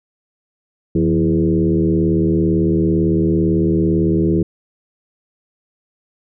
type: tone with frequency modulation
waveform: sine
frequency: 253.7 Hz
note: B3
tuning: 47 cents sharp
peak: -12 dBFS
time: 0.95-4.43 s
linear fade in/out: 5 ms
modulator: 77.9 Hz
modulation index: 2
effects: none